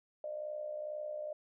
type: tone with amplitude modulation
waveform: sine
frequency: 605 Hz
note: D#5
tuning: 49 cents flat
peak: -35 dBFS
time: 0.24-1.33 s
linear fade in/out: 2 ms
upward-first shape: sine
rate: 62.2 Hz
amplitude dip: 60%
effects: none